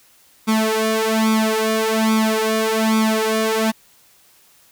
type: tone with flanger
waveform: sawtooth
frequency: 220 Hz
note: A3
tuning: in tune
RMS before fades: -18 dBFS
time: 0.47-3.72 s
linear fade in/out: 20 ms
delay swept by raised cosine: 0.85 to 2.85 ms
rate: 1.2 Hz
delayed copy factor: +0.95
effects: white hiss -53 dBFS RMS until 4.71 s